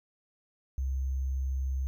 sine tone with sample-and-hold, 66.4 Hz, C2, 26 cents sharp, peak -28 dBFS, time 0.78-1.87 s, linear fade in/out 0 ms, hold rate 6300 Hz, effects none

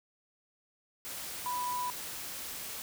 sine tone in noise, 987.8 Hz, B5, in tune, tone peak -32 dBFS, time 1.46-1.9 s, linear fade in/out 0 ms, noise white, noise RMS -41 dBFS, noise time 1.05-2.82 s, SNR +6 dB, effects none

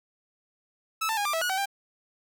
sawtooth tone with pitch steps, 1306 / 889 / 818 / 1188 / 652 / 1455 / 761 / 793 Hz, E6 / A5 / G#5 / D6 / E5 / F#6 / F#5 / G5, -17 / +18 / -26 / +20 / -19 / -29 / +48 / +20 cents, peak -22 dBFS, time 1.01-1.658 s, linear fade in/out 10 ms, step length 81 ms, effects none

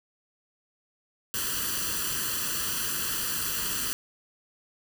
white noise with comb filter, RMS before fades -30 dBFS, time 1.34-3.93 s, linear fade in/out 0 ms, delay 0.67 ms, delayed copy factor +0.8, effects none

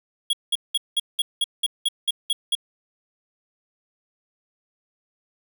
square tone bursts, 3322 Hz, G#7, in tune, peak -19 dBFS, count 11, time 0.3-2.552 s, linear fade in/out 5 ms, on 32 ms, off 190 ms, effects 8-bit

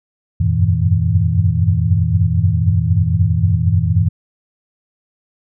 sine tone cluster, 85.6 / 94.8 / 98.7 / 115.8 / 160.9 Hz, F2 / F#2 / G2 / A#2 / E3, -34 / +43 / +12 / -11 / -42 cents, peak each -18 dBFS, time 0.4-4.09 s, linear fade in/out 10 ms, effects none

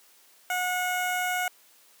15% pulse tone with notch filter, 727 Hz, F#5, 31 cents flat, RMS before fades -28 dBFS, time 0.5-1.48 s, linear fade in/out 2 ms, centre 4100 Hz, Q 1.3, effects white hiss -58 dBFS RMS until 2 s + high-pass 300 Hz 12 dB/octave

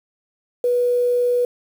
sine tone with quantisation, 489 Hz, B4, 17 cents flat, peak -15 dBFS, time 0.64-1.45 s, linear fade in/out 2 ms, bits 7, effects none

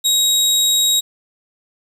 25% pulse tone, 3800 Hz, A#7, 33 cents sharp, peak -9 dBFS, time 0.04-1.01 s, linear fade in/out 20 ms, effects 8-bit

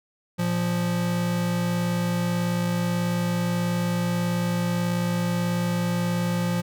square tone pair together, 116.54 / 174.92 Hz, A#2 / F3, 0 / +3 cents, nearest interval perfect fifth, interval 703 cents, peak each -30 / -24 dBFS, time 0.38-6.62 s, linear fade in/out 20 ms, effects none

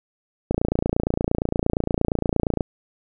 click train, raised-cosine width 2 ms, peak -7 dBFS, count 61, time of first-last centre 0.51-2.608 s, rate 28.6 Hz, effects none

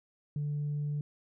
sine tone, 146.83 Hz, D3, in tune, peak -29 dBFS, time 0.36-1.01 s, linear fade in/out 2 ms, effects tanh soft clip ceiling -28 dBFS

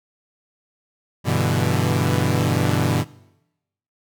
sawtooth chord, E minor seventh, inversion first, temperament equal, 98 / 123.47 / 146.83 / 164.81 Hz, G2 / B2 / D3 / E3, 0 / 0 / 0 / 0 cents, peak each -19 / -18 / -20 / -21 dBFS, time 1.24-3.05 s, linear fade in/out 50 ms, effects noise-tail reverb RT60 0.9 s tail -21 dB re dry

